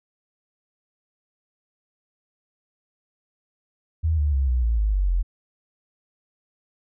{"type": "tone with pitch steps", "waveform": "sine", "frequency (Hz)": [80.3, 73.64, 67.52, 61.92, 56.78, 52.07, 47.75, 43.78], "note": ["E2", "D2", "C#2", "B1", "A#1", "G#1", "G1", "F1"], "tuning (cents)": [-45, 5, -45, 5, -45, 5, -45, 5], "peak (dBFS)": -18, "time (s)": [4.03, 5.23], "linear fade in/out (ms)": 20, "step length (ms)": 150, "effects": []}